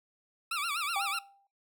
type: tone with vibrato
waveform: 20% pulse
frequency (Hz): 1260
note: D#6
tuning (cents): +21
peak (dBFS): -26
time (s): 0.51-1.19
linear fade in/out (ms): 5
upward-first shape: sine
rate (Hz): 8.1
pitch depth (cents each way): 180
type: tone with exponential decay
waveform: sine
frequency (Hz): 794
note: G5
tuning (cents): +22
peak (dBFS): -29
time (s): 0.96-1.47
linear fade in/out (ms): 2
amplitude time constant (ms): 110
effects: noise-tail reverb RT60 0.3 s tail -21 dB re dry